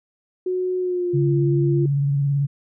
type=tone with pitch glide; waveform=sine; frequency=366.9 to 344.3 Hz; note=F#4 to F4; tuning=-15 to -25 cents; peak=-20 dBFS; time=0.46-1.86 s; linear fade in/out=5 ms; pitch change=-110 cents; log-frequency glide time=0.79-1.27 s
type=tone with vibrato; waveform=sine; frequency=141 Hz; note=C#3; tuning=30 cents sharp; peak=-17 dBFS; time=1.13-2.47 s; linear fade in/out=20 ms; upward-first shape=triangle; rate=18 Hz; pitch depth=43 cents each way
effects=none